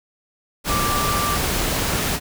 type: tone in noise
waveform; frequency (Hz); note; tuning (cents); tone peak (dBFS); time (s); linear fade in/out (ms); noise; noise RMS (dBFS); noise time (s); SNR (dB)
sine; 1174.7; D6; 0; -22; 0.67-1.39; 50; pink; -22; 0.64-2.2; -3
effects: none